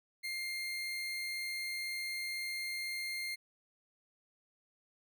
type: tone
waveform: 30% pulse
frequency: 2114 Hz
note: C7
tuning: 17 cents sharp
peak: -34 dBFS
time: 0.23-3.36 s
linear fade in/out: 20 ms
effects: none